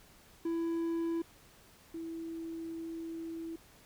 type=tone pair in turn; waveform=triangle / sine; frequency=332.8 / 328.8 Hz; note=E4 / E4; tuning=+17 / -4 cents; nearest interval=unison; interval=21 cents; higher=first; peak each=-29 / -38 dBFS; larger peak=first; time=0.45-1.22 / 1.94-3.56 s; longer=second; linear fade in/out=5 ms; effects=pink hiss -60 dBFS RMS until 3.85 s